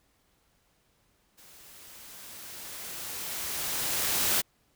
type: noise with level ramp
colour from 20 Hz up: white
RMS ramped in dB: -54 to -25 dBFS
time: 1.37-4.42 s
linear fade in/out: 20 ms
effects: pink hiss -69 dBFS RMS until 4.75 s